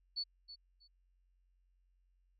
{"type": "tone with echo", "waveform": "sine", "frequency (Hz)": 4446, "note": "C#8", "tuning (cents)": 4, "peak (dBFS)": -35, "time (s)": [0.16, 0.24], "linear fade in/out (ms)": 20, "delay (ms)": 320, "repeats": 2, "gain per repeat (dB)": -13, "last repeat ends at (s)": 0.88, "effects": ["added 45 Hz sine -70 dBFS peak until 2.39 s"]}